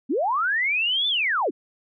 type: linear two-way sweep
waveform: sine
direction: up then down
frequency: 215.9 to 3560 to 215.9 Hz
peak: -20 dBFS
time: 0.09-1.51 s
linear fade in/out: 20 ms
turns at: 1.08 s
effects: none